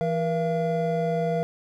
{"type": "tone cluster", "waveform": "triangle", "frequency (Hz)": [166, 477.1, 680], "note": ["E3", "A#4", "F5"], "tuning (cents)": [12, 40, -46], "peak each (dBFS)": -25, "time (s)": [0.01, 1.43], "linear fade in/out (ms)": 0, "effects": []}